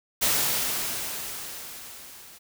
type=noise with level ramp; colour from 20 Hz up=white; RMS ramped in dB=-22 to -48 dBFS; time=0.21-2.39 s; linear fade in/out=20 ms; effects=none